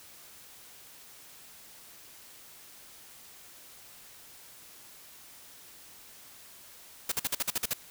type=noise bursts; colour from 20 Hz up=white; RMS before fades=-29 dBFS; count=9; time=7.09-7.735 s; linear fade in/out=5 ms; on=29 ms; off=48 ms; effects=white hiss -52 dBFS RMS until 7.9 s